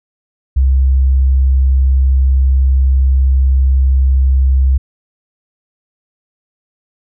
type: tone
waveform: sine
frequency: 66.1 Hz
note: C2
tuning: 18 cents sharp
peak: -7 dBFS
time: 0.56-4.78 s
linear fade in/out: 10 ms
effects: none